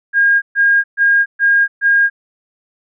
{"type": "tone bursts", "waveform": "sine", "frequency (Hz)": 1622, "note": "G#6", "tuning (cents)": -41, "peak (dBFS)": -8, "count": 5, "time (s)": [0.13, 2.1], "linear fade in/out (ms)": 50, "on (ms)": 290, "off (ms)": 130, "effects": []}